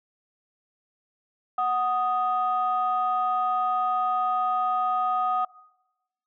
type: tone pair together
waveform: sine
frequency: 740 / 1244.5 Hz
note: F#5 / D#6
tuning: 0 / 0 cents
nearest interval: major sixth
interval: 900 cents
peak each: -24 dBFS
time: 1.58-5.45 s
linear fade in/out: 5 ms
effects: noise-tail reverb RT60 1.0 s tail -22 dB re dry + tanh soft clip ceiling -15 dBFS